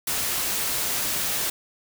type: noise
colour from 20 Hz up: white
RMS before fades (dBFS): -26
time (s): 0.07-1.5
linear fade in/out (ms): 5
effects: none